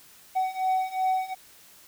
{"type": "beating tone pair", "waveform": "triangle", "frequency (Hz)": [750, 752.7], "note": ["F#5", "F#5"], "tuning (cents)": [23, 29], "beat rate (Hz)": 2.7, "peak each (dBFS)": [-26, -24], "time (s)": [0.35, 1.35], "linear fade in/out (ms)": 20, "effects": ["white hiss -53 dBFS RMS until 1.87 s"]}